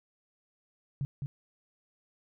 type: tone with echo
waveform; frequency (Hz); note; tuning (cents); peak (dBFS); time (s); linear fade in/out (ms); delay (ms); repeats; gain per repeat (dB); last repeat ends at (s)
sine; 138.59; C#3; 0; -29; 1.01-1.05; 0; 210; 1; -3; 1.26
effects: none